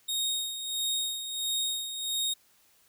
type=tone with tremolo; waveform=sawtooth; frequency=3729 Hz; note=A#7; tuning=in tune; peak=-24 dBFS; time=0.08-2.34 s; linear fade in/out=10 ms; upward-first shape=sine; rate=1.5 Hz; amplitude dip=60%; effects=white hiss -64 dBFS RMS until 2.88 s